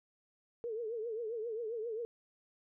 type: tone with vibrato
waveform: sine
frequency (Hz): 452.7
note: A4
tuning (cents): +49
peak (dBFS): -36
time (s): 0.64-2.05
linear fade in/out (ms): 0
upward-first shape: triangle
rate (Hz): 7.5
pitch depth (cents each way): 130
effects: none